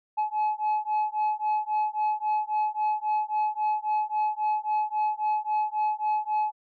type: beating tone pair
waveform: sine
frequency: 851 / 854.7 Hz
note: G#5 / G#5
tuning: +42 / +49 cents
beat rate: 3.7 Hz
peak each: -25 dBFS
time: 0.17-6.52 s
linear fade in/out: 20 ms
effects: tanh soft clip ceiling -21 dBFS